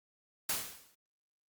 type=noise with exponential decay; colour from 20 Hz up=white; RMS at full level=-30 dBFS; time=0.49-0.95 s; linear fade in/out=5 ms; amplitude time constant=100 ms; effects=Opus 48 kbps